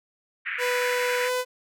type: band-pass noise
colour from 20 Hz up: pink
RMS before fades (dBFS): -31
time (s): 0.45-1.3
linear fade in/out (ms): 20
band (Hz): 1500 to 2500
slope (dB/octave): 48
type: tone with pitch glide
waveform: sawtooth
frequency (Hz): 493.9 to 502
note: B4 to B4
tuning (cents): 0 to +28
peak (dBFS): -20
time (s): 0.58-1.45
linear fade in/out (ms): 50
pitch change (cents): +28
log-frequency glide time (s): 1.23-1.29
effects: none